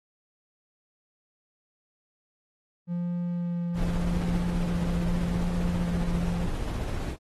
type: tone with vibrato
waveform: triangle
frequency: 173.6 Hz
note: F3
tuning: 10 cents flat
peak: -25 dBFS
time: 2.87-6.49 s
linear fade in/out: 50 ms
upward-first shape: sine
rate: 0.85 Hz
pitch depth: 11 cents each way
type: noise with tremolo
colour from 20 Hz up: brown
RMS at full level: -29 dBFS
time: 3.74-7.17 s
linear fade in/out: 50 ms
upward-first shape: sine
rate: 15 Hz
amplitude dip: 25%
effects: AAC 32 kbps